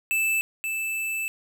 square tone pair in turn, 2637 / 2637 Hz, E7 / E7, 0 / 0 cents, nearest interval unison, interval 0 cents, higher neither, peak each -22 / -27 dBFS, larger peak first, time 0.11-0.41 / 0.64-1.28 s, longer second, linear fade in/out 0 ms, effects none

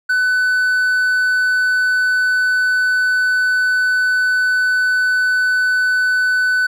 triangle tone, 1500 Hz, F#6, 23 cents sharp, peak -11 dBFS, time 0.09-6.67 s, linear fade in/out 10 ms, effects none

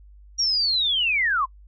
sine linear sweep, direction down, 5700 to 987.8 Hz, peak -19 dBFS, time 0.38-1.46 s, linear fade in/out 20 ms, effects noise-tail reverb RT60 0.1 s tail -23 dB re dry + added 50 Hz sine -45 dBFS peak until 1.67 s

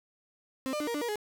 35% pulse tone with pitch steps, 263.6 / 600 / 297.6 / 470.2 / 294.5 / 475.3 / 419.7 Hz, C4 / D5 / D4 / A#4 / D4 / A#4 / G#4, +13 / +37 / +23 / +15 / +5 / +34 / +18 cents, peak -29 dBFS, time 0.66-1.157 s, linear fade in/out 0 ms, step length 71 ms, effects none

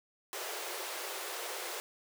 pink high-pass noise, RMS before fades -40 dBFS, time 0.33-1.8 s, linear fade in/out 0 ms, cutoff 350 Hz, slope 96 dB/octave, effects none

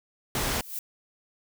pink noise, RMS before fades -28 dBFS, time 0.35-0.61 s, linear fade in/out 2 ms
violet noise with exponential growth, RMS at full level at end -31 dBFS, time 0.41-0.79 s, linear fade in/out 2 ms, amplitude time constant 82 ms
effects none

